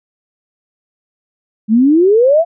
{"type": "exponential sweep", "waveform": "sine", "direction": "up", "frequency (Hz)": [207.7, 699], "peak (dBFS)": -6, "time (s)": [1.68, 2.45], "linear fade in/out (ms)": 50, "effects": []}